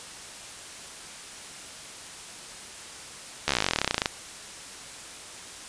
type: slowing click train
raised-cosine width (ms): 0.2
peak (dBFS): -5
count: 25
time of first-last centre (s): 3.48-4.059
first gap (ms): 13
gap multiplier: 1.05
effects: white hiss -42 dBFS RMS until 5.68 s + resampled to 22050 Hz